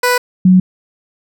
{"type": "tone pair in turn", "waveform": ["15% pulse", "sine"], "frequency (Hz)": [493.9, 184.61], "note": ["B4", "F#3"], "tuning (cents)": [0, -4], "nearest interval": "octave + perfect fourth", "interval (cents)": 1704, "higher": "first", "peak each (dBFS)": -4, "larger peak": "neither", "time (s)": [[0.03, 0.18], [0.45, 0.6]], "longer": "neither", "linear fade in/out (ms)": 5, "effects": []}